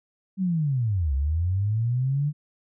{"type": "linear two-way sweep", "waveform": "sine", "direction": "down then up", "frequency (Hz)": [196, 65.41, 151], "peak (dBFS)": -21, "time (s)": [0.37, 2.33], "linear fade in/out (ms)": 50, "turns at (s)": 1.14, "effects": []}